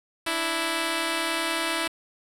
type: tone pair together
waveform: 5% pulse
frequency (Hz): 293.6 / 329.6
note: D4 / E4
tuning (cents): 0 / 0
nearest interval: major second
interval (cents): 200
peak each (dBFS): -22 / -14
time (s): 0.26-1.88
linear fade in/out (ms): 10
effects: resampled to 32000 Hz + 7-bit